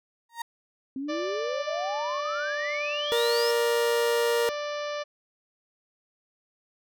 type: tone with exponential growth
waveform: 35% pulse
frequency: 932.3 Hz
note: A#5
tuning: in tune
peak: -26 dBFS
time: 0.29-0.42 s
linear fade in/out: 5 ms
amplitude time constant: 27 ms
type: exponential sweep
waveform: sine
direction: up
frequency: 260 to 5410 Hz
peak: -30 dBFS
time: 0.96-3.51 s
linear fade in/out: 2 ms
type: harmonic tone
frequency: 589 Hz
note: D5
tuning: 5 cents sharp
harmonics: 1 / 2 / 3 / 4 / 5 / 6 / 7 / 8 / 9 / 10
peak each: -31 / -37 / -41 / -43 / -45 / -47 / -48 / -49 / -50 / -51 dBFS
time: 1.08-5.04 s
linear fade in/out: 20 ms
type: tone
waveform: 40% pulse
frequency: 470 Hz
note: A#4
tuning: 14 cents sharp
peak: -22 dBFS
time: 3.12-4.49 s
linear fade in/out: 0 ms
effects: none